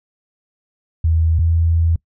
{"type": "tone pair in turn", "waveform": "sine", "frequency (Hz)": [81.2, 82.86], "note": ["E2", "E2"], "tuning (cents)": [-26, 9], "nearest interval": "unison", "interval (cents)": 35, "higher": "second", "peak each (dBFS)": -12, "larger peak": "neither", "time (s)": [[1.04, 1.39], [1.39, 1.96]], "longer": "second", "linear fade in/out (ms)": 5, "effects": ["noise-tail reverb RT60 0.1 s tail -23 dB re dry"]}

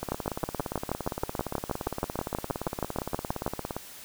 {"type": "two click trains", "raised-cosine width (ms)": 1, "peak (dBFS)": [-13, -17], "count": [22, 66], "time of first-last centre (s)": [[0.12, 3.464], [0.03, 3.766]], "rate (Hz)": [6.28, 17.4], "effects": ["white hiss -46 dBFS RMS until 4.04 s"]}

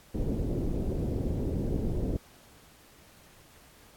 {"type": "low-pass noise", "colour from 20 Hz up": "pink", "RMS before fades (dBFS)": -30, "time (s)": [0.14, 2.17], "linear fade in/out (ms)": 5, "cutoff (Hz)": 470, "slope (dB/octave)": 24, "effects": ["pink hiss -57 dBFS RMS until 3.96 s", "AAC 64 kbps"]}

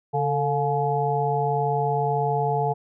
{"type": "harmonic tone with a mistuned harmonic", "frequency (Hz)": 141.7, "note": "C#3", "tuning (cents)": 38, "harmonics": [1, 3, 5, 6], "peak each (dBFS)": [-26, -26, -26, -26], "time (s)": [0.13, 2.74], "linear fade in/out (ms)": 20, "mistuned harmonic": 3, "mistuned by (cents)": 68, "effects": []}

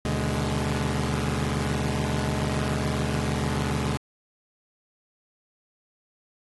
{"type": "tone cluster", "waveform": "sawtooth", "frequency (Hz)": [76.6, 125.3, 146.3, 208.7], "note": ["D#2", "B2", "D3", "G#3"], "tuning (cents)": [-27, 25, -6, 9], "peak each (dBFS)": -26, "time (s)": [0.05, 3.97], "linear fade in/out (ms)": 0, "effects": ["AAC 32 kbps"]}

